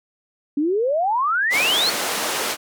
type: exponential sweep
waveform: sine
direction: up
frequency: 277.2 to 4435 Hz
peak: -17 dBFS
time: 0.57-1.9 s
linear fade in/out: 5 ms
type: band-pass noise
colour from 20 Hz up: pink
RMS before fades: -24 dBFS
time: 1.5-2.57 s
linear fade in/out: 50 ms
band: 420 to 13000 Hz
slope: 12 dB/octave
effects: none